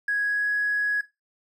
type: tone with pitch glide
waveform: triangle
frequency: 1661.2 to 1671.8 Hz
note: G#6 to G#6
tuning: 0 to +11 cents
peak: -18 dBFS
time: 0.08-1.01 s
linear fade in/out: 5 ms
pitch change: +11 cents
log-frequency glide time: 0.23-0.49 s
effects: noise-tail reverb RT60 0.2 s tail -18 dB re dry + tanh soft clip ceiling -20 dBFS

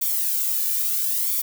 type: noise with flanger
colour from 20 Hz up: violet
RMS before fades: -23 dBFS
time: 0.01-1.42 s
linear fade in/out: 10 ms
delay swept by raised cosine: 0.88 to 1.71 ms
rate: 0.74 Hz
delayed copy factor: +0.7
effects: none

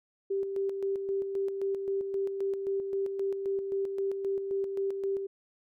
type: tone with tremolo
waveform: sine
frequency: 392 Hz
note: G4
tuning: in tune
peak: -27 dBFS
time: 0.3-5.27 s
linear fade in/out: 10 ms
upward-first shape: square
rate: 3.8 Hz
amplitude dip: 45%
effects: none

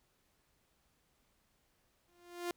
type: tone with exponential growth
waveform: sawtooth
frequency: 349.6 Hz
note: F4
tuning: 2 cents sharp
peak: -30 dBFS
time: 2.08-2.51 s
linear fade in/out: 1 ms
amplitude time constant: 92 ms
effects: pink hiss -75 dBFS RMS until 2.56 s

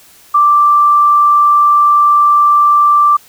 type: tone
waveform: sine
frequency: 1174.7 Hz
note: D6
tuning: in tune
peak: -5 dBFS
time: 0.34-3.17 s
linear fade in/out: 10 ms
effects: white hiss -43 dBFS RMS until 3.28 s

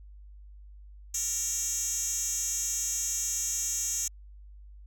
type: tone with high-pass filter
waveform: 10% pulse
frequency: 463.5 Hz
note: A#4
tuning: 10 cents flat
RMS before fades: -31 dBFS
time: 1.14-4.08 s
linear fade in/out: 5 ms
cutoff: 6500 Hz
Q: 4.1
effects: added 50 Hz sine -46 dBFS peak until 4.86 s

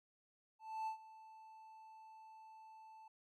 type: tone with ADSR envelope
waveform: triangle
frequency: 880 Hz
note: A5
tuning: in tune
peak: -36 dBFS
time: 0.59-3.08 s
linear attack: 280 ms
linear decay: 100 ms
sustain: -18 dB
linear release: 4 ms
effects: none

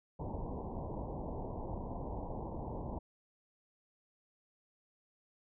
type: low-pass noise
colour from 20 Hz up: pink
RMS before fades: -41 dBFS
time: 0.19-2.99 s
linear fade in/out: 10 ms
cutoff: 1000 Hz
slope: 96 dB/octave
effects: none

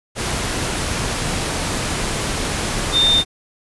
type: tone in noise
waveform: sine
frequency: 3618 Hz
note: A7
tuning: 48 cents sharp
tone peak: -12 dBFS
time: 2.92-3.24 s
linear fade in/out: 50 ms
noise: pink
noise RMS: -22 dBFS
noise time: 0.15-3.25 s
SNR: +7 dB
effects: resampled to 24000 Hz

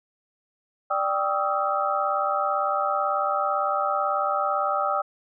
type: tone cluster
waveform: sine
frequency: 590 / 785 / 1146 / 1265 / 1343 Hz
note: D5 / G5 / D6 / D#6 / E6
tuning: +8 / +2 / -43 / +28 / +32 cents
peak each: -28 / -27 / -34 / -26 / -30 dBFS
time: 0.9-5.02 s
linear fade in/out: 10 ms
effects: none

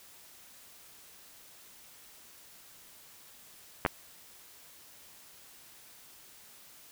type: clicks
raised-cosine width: 0.5 ms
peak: -11 dBFS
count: 2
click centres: 3.851 / 3.862 s
effects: white hiss -55 dBFS RMS until 6.91 s

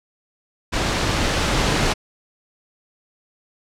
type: noise with level ramp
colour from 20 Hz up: pink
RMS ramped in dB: -21 to -18 dBFS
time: 0.72-1.94 s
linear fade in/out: 20 ms
effects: low-pass 6000 Hz 12 dB/octave

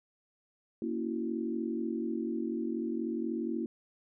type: chord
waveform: sine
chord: F# dominant seventh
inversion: first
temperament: equal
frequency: 233.1 / 277.2 / 329.6 / 370 Hz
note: A#3 / C#4 / E4 / F#4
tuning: 0 / 0 / 0 / 0 cents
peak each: -35 / -40 / -35 / -40 dBFS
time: 0.82-3.66 s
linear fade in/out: 2 ms
effects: none

